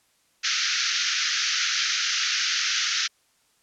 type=band-pass noise; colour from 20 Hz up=white; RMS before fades=-25 dBFS; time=0.43-3.08 s; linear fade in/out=20 ms; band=1300 to 6400 Hz; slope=96 dB/octave; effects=white hiss -65 dBFS RMS until 3.62 s + low-pass 10000 Hz 12 dB/octave